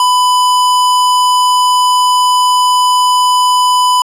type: tone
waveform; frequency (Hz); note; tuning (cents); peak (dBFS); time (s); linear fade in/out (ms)
square; 998; B5; +18; -8; 0-4.02; 2
effects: low-pass 12000 Hz 12 dB/octave